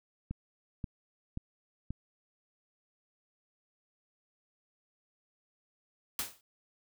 click train, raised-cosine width 5 ms, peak -24 dBFS, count 4, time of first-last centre 0.31-1.906 s, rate 1.88 Hz
white noise with exponential decay, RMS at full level -31 dBFS, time 6.19-6.41 s, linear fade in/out 1 ms, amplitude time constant 46 ms
effects none

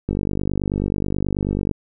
click train, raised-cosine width 3 ms, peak -9 dBFS, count 81, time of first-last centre 0.09-1.713 s, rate 49.3 Hz, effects none

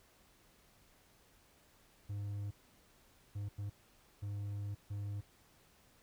triangle tone bursts at uneven times, 101.7 Hz, G#2, 36 cents flat, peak -36 dBFS, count 5, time 2.09-2.51 / 3.35-3.49 / 3.58-3.7 / 4.22-4.75 / 4.9-5.21 s, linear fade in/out 10 ms, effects pink hiss -67 dBFS RMS until 6.02 s

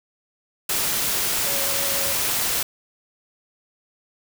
sine tone in noise, 555 Hz, C#5, 2 cents sharp, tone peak -32 dBFS, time 1.46-2.13 s, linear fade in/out 5 ms, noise white, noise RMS -23 dBFS, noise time 0.69-2.63 s, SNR -12 dB, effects none

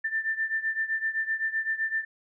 sine beating tone pair, 1778 / 1785.8 Hz, A6 / A6, +18 / +25 cents, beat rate 7.8 Hz, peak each -28 / -31 dBFS, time 0.04-2.05 s, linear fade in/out 10 ms, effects none

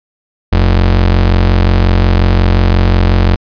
square ring-modulated tone, 66.6 Hz, C2, 31 cents sharp, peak -4 dBFS, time 0.52-3.36 s, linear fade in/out 10 ms, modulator 22.8 Hz, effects resampled to 11025 Hz

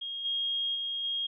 sine tone with level steps, 3255 Hz, G#7, 36 cents flat, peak -34 / -28 / -31 / -29 dBFS, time 0.01-1.27 s, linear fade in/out 10 ms, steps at 0.24 / 0.74 / 1.03 s, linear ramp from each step 20 ms, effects none

